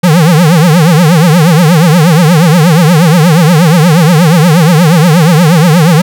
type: tone with vibrato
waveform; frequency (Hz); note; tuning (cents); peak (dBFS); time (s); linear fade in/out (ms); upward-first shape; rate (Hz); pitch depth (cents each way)
square; 164.81; E3; 0; -3; 0.03-6.02; 10; triangle; 8.4; 230
effects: none